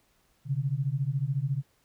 sine beating tone pair, 130.4 / 144.4 Hz, C3 / D3, -5 / -29 cents, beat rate 14 Hz, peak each -29 dBFS, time 0.45-1.63 s, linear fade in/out 50 ms, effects pink hiss -68 dBFS RMS until 1.84 s

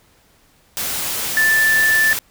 sine tone in noise, 1760 Hz, A6, in tune, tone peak -12 dBFS, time 1.37-2.13 s, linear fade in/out 0 ms, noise white, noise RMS -23 dBFS, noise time 0.77-2.19 s, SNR +8 dB, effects pink hiss -55 dBFS RMS until 2.3 s

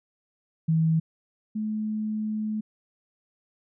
sine tone pair in turn, 161.1 / 215 Hz, E3 / A3, -39 / -40 cents, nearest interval perfect fourth, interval 499 cents, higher second, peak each -19 / -26 dBFS, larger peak first, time 0.68-1 / 1.55-2.61 s, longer second, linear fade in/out 10 ms, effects none

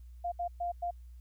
sine tone bursts at uneven times, 698.5 Hz, F5, in tune, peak -31 dBFS, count 4, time 0.24-0.32 / 0.39-0.48 / 0.6-0.72 / 0.82-0.91 s, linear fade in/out 10 ms, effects added 60 Hz sine -47 dBFS peak until 1.2 s + white hiss -75 dBFS RMS until 1.2 s

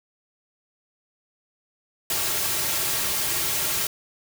white noise with comb filter, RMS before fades -25 dBFS, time 2.1-3.87 s, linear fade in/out 2 ms, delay 4 ms, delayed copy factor -0.6, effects none

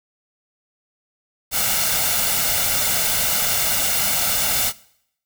white noise with comb filter, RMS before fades -20 dBFS, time 1.51-4.73 s, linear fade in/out 50 ms, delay 1.4 ms, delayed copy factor +0.6, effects noise-tail reverb RT60 0.7 s tail -21 dB re dry

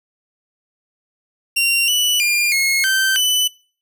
sawtooth tone with pitch steps, 2760 / 2962 / 2403 / 2166 / 1553 / 2994 Hz, F7 / F#7 / D7 / C#7 / G6 / F#7, -21 / +1 / +39 / -41 / -17 / +20 cents, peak -11 dBFS, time 1.56-3.48 s, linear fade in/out 10 ms, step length 320 ms, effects noise-tail reverb RT60 0.4 s tail -22 dB re dry

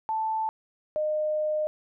sine tone pair in turn, 880 / 611.9 Hz, A5 / D#5, 0 / -29 cents, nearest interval tritone, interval 629 cents, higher first, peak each -25 / -24 dBFS, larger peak second, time 0.09-0.49 / 0.96-1.67 s, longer second, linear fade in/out 0 ms, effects none

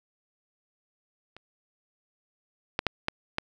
clicks, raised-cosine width 0.3 ms, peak -29 / -9 / -7 / -10 / -11 dBFS, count 5, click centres 1.366 / 2.791 / 2.867 / 3.084 / 3.384 s, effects none

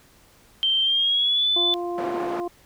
sine tone with pitch glide, 3136 to 3500 Hz, G7 to A7, 0 to -10 cents, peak -18 dBFS, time 0.63-1.74 s, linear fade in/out 0 ms, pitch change +190 cents, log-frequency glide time 0.82-1.49 s
harmonic tone, 349.2 Hz, F4, in tune, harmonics 1 / 2 / 3, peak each -27 / -31 / -37 dBFS, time 1.56-2.48 s, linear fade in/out 5 ms
white band-pass noise, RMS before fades -32 dBFS, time 1.98-2.4 s, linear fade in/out 0 ms, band 230 to 800 Hz, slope 12 dB/octave
effects pink hiss -55 dBFS RMS until 2.65 s

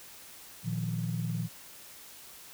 sine chord, Bb suspended fourth, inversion none, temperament just, 116.54 / 155.39 / 174.81 Hz, Bb2 / Eb3 / F3, 0 / -2 / +2 cents, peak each -33 / -35 / -34 dBFS, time 0.63-1.49 s, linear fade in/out 50 ms, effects tanh soft clip ceiling -21 dBFS + white hiss -50 dBFS RMS until 2.53 s

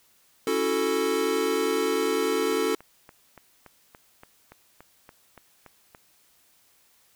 square chord, F# minor seventh, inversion second, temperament equal, 277.2 / 329.6 / 370 / 440 Hz, C#4 / E4 / F#4 / A4, 0 / 0 / 0 / 0 cents, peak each -32 / -32 / -30 / -26 dBFS, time 0.47-2.75 s, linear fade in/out 2 ms
click train, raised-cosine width 0.5 ms, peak -30 dBFS, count 13, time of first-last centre 2.52-5.949 s, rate 3.5 Hz
effects white hiss -62 dBFS RMS until 7.15 s

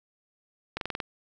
slowing click train, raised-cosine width 0.3 ms, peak -15 dBFS, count 6, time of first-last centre 0.77-1.002 s, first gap 42 ms, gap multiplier 1.05, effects none

